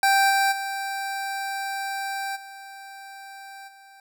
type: tone with level steps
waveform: 25% pulse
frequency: 784 Hz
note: G5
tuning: in tune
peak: -13 / -15 / -24 / -36 / -44 dBFS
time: 0.03-4 s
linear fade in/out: 2 ms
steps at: 0.29 / 0.51 / 2.35 / 3.67 s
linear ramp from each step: 20 ms
effects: none